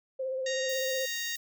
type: tone with vibrato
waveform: sine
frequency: 523.3 Hz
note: C5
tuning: in tune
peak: -30 dBFS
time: 0.19-1.06 s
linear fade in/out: 10 ms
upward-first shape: sine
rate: 16 Hz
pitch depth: 28 cents each way
type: harmonic tone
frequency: 933 Hz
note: A#5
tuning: 1 cent sharp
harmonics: 2 / 3 / 4 / 5 / 6 / 7 / 8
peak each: -36 / -42 / -38 / -43 / -45 / -40 / -46 dBFS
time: 0.46-1.36 s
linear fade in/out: 5 ms
type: noise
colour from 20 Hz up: violet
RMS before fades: -43 dBFS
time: 0.69-1.37 s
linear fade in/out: 2 ms
effects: none